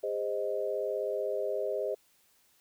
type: chord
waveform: sine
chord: Ab major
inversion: none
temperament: equal with one note detuned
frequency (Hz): 407.2 / 523.3 / 622.3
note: Ab4 / C5 / Eb5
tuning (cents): -34 / 0 / 0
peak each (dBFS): -34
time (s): 0.03-1.95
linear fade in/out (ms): 10
effects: white hiss -67 dBFS RMS until 2.6 s